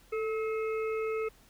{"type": "harmonic tone with a mistuned harmonic", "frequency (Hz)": 429.5, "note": "A4", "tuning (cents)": -42, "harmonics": [1, 3, 5, 6], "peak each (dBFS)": [-30, -40, -44, -46], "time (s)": [0.12, 1.29], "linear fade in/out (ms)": 10, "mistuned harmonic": 1, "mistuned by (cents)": 47, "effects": ["added 43 Hz sine -61 dBFS peak until 1.49 s", "pink hiss -61 dBFS RMS until 1.49 s"]}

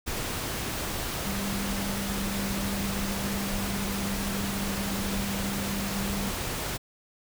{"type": "tone in noise", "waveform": "sine", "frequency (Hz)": 198.1, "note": "G3", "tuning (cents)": 18, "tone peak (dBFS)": -31, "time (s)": [1.25, 6.31], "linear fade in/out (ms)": 20, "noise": "pink", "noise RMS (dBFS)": -32, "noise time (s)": [0.06, 6.78], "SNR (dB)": -2, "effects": []}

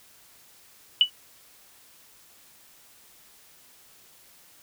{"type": "tone with exponential decay", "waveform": "sine", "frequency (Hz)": 2960, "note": "F#7", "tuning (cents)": 0, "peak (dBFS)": -10, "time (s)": [1.01, 1.1], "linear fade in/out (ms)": 1, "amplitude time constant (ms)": 19, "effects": ["white hiss -55 dBFS RMS until 4.62 s"]}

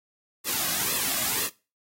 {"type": "noise with flanger", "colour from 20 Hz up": "white", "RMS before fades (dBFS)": -27, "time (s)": [0.44, 1.5], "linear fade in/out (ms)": 50, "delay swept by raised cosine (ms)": [1.3, 2.24], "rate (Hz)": 2, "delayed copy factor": -0.75, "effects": ["noise-tail reverb RT60 0.3 s tail -21 dB re dry", "AAC 48 kbps"]}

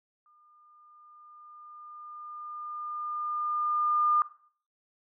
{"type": "tone with exponential growth", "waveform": "sine", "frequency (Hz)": 1208, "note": "D6", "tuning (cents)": 48, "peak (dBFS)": -20, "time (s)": [0.26, 4.22], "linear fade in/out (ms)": 1, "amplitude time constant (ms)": 860, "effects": ["noise-tail reverb RT60 0.5 s tail -17 dB re dry"]}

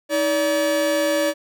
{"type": "tone pair together", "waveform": "45% pulse", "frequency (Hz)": [316.6, 575], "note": ["D#4", "D5"], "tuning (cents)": [30, -37], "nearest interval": "minor seventh", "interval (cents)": 1033, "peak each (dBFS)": [-24, -19], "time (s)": [0.09, 1.34], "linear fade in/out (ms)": 50, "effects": []}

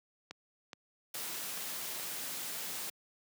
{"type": "click train", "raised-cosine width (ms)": 0.2, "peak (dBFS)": -26, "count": 5, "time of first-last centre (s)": [0.31, 1.998], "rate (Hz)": 2.37}
{"type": "noise", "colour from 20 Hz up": "white", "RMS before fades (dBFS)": -40, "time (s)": [1.14, 2.9], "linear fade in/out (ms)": 5}
{"effects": ["high-pass 150 Hz 12 dB/octave"]}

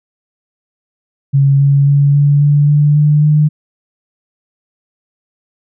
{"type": "tone with pitch steps", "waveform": "sine", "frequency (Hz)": [138.59, 140.28, 141.99, 143.73, 145.48, 147.26, 149.05, 150.87], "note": ["C#3", "C#3", "C#3", "D3", "D3", "D3", "D3", "D3"], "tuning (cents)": [0, 21, 42, -37, -16, 5, 26, 47], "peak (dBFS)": -6, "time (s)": [1.33, 3.49], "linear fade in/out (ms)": 20, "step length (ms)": 270, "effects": []}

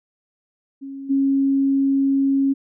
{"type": "tone with level steps", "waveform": "sine", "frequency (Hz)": 273.4, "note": "C#4", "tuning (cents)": -24, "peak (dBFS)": [-30, -15], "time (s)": [0.81, 2.54], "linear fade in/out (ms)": 20, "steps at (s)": 1.09, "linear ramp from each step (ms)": 20, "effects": []}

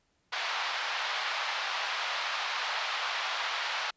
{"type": "band-pass noise", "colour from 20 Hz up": "pink", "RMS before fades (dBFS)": -33, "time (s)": [0.32, 3.91], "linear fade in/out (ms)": 10, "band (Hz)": [800, 4500], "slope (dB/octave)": 24, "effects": ["pink hiss -73 dBFS RMS until 3.96 s", "resampled to 16000 Hz"]}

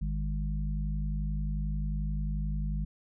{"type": "harmonic tone", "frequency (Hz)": 51.3, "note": "G#1", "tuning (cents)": -21, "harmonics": [1, 3, 4], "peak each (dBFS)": [-30, -35, -40], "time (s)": [0.01, 2.85], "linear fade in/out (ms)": 10, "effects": []}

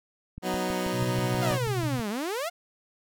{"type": "click train", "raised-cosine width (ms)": 5, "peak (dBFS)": -26, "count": 11, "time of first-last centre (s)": [0.38, 1.996], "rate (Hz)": 6.19}
{"type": "chord", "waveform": "15% pulse", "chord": "B major", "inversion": "second", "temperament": "equal", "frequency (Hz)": [185, 246.9, 311.1], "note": ["F#3", "B3", "D#4"], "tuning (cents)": [0, 0, 0], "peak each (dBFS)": [-23, -27, -27], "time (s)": [0.42, 1.59], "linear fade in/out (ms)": 50}
{"type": "tone with tremolo", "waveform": "sine", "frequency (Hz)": 124.8, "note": "B2", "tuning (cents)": 19, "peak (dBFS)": -25, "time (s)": [0.92, 2.02], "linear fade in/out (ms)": 50, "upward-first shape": "sine", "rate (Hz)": 13, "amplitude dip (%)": 60}
{"type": "exponential two-way sweep", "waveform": "sawtooth", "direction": "down then up", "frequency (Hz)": [730, 197.7, 730], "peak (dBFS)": -25, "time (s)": [1.41, 2.5], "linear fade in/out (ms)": 20, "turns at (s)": 2.09}
{"effects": []}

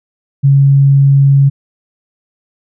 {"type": "tone", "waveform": "sine", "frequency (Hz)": 138.59, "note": "C#3", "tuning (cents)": 0, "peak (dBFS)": -4, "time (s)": [0.43, 1.5], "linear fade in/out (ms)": 20, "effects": []}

